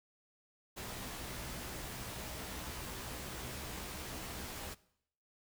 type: noise with comb filter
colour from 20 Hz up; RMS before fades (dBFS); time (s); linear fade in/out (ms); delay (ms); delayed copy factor
pink; -44; 0.76-4.75; 20; 16; +0.5
effects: noise-tail reverb RT60 0.7 s tail -20 dB re dry